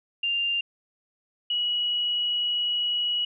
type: tone pair in turn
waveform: sine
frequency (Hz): 2794 / 2918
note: F7 / F#7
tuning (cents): 0 / -25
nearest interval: minor second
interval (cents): 75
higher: second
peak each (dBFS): -23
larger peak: neither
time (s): 0.23-0.61 / 1.5-3.25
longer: second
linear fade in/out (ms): 5
effects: none